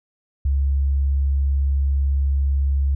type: tone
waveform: sine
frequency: 69 Hz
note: C#2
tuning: 7 cents flat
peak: -16 dBFS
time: 0.45-2.95 s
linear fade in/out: 5 ms
effects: none